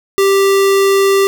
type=tone; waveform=square; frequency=392.4 Hz; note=G4; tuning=2 cents sharp; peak=-9 dBFS; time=0.18-1.27 s; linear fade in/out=0 ms; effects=none

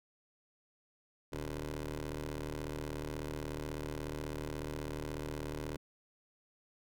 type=ring-modulated tone; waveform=15% pulse; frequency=76.4 Hz; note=D#2; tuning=31 cents flat; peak=-29 dBFS; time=1.32-5.77 s; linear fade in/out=10 ms; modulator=212 Hz; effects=none

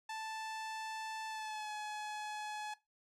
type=tone with pitch glide; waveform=sawtooth; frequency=880 to 847.1 Hz; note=A5 to G#5; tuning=0 to +34 cents; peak=-37 dBFS; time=0.09-2.74 s; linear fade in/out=5 ms; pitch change=-66 cents; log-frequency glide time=1.28-1.71 s; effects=noise-tail reverb RT60 0.2 s tail -17 dB re dry + low-pass 8000 Hz 12 dB/octave

